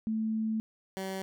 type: tone pair in turn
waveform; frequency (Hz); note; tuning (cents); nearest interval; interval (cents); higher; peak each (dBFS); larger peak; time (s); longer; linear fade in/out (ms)
sine / 15% pulse; 220 / 191.08; A3 / G3; 0 / -44; major second; 244; first; -28; neither; 0.07-0.6 / 0.97-1.22; first; 0
effects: none